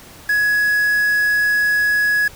triangle tone with quantisation, 1678 Hz, G#6, 17 cents sharp, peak -12 dBFS, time 0.29-2.28 s, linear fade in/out 5 ms, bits 5, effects pink hiss -41 dBFS RMS until 2.35 s

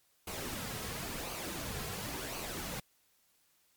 pink noise with flanger, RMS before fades -40 dBFS, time 0.27-2.8 s, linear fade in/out 5 ms, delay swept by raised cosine 0.55 to 3.45 ms, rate 0.95 Hz, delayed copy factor -0.5, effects white hiss -71 dBFS RMS until 3.76 s + MP3 96 kbps

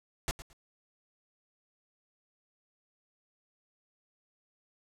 pink noise with echo, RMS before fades -31 dBFS, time 0.28-0.31 s, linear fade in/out 0 ms, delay 110 ms, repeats 2, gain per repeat -14 dB, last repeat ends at 0.53 s, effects low-pass 11000 Hz 12 dB/octave

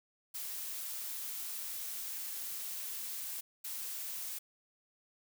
blue noise bursts at uneven times, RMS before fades -41 dBFS, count 2, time 0.34-3.41 / 3.64-4.39 s, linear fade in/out 10 ms, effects none

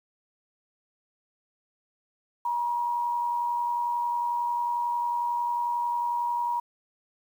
sine tone with amplitude modulation, 955 Hz, A#5, 42 cents sharp, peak -23 dBFS, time 2.45-6.6 s, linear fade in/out 5 ms, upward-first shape sine, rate 91.1 Hz, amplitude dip 40%, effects 9-bit

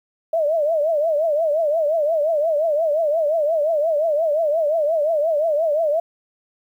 sine tone with vibrato, 622.3 Hz, D#5, in tune, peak -16 dBFS, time 0.33-6 s, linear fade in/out 5 ms, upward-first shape triangle, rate 5.7 Hz, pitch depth 160 cents each way, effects 9-bit

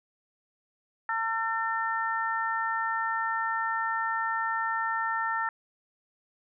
harmonic tone, 450 Hz, A4, 39 cents sharp, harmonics 2 / 3 / 4, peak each -31 / -31 / -31 dBFS, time 1.09-5.49 s, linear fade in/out 2 ms, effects none

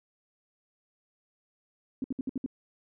sine tone bursts, 261.6 Hz, C4, in tune, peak -28 dBFS, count 6, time 2.02-2.462 s, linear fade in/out 2 ms, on 22 ms, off 62 ms, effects none

